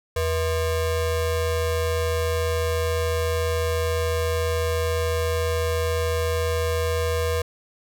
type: ring-modulated tone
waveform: square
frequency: 283 Hz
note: C#4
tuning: 36 cents sharp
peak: -19 dBFS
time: 0.16-7.42 s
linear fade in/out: 5 ms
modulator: 200 Hz
effects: none